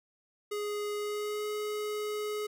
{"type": "tone with pitch glide", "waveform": "square", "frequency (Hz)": [415.3, 421.3], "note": ["G#4", "G#4"], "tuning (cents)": [0, 25], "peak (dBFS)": -33, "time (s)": [0.51, 2.47], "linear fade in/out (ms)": 10, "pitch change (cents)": 25, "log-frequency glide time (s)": [0.96, 1.47], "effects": []}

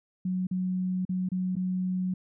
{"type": "tone with dropouts", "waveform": "sine", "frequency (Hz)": 184.2, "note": "F#3", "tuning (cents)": -7, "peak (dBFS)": -26, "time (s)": [0.25, 2.14], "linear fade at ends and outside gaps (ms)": 5, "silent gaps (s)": [[0.47, 0.511], [1.052, 1.092], [1.289, 1.317], [1.555, 1.565]], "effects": []}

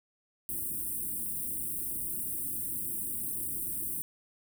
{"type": "band-stop noise", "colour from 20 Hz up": "white", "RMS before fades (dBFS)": -35, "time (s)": [0.49, 4.02], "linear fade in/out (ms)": 0, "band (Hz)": [370, 8400], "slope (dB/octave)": 96, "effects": []}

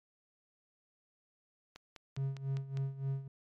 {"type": "click train", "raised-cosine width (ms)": 0.2, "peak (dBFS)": -31, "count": 6, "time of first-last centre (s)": [1.76, 2.772], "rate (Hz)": 4.94}
{"type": "tone with tremolo", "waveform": "triangle", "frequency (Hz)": 136, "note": "C#3", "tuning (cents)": -33, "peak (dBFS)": -29, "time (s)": [2.17, 3.28], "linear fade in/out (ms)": 5, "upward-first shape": "sine", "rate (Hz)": 3.5, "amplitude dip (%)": 80}
{"effects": ["MP3 96 kbps"]}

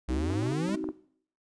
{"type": "exponential sweep", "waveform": "square", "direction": "up", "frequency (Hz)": [59.4, 216.2], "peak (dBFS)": -30, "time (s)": [0.08, 0.76], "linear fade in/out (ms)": 10}
{"type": "chord", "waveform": "sine", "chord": "C diminished", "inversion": "none", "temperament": "just", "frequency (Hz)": [261.6, 314, 376.7], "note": ["C4", "Eb4", "Gb4"], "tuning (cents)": [0, 16, 31], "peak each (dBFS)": [-38, -32, -37], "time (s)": [0.09, 0.92], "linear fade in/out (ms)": 20}
{"type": "clicks", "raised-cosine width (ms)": 1, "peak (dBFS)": -27, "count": 9, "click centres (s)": [0.303, 0.338, 0.426, 0.464, 0.521, 0.692, 0.744, 0.842, 0.889]}
{"effects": ["noise-tail reverb RT60 0.6 s tail -18 dB re dry", "resampled to 22050 Hz"]}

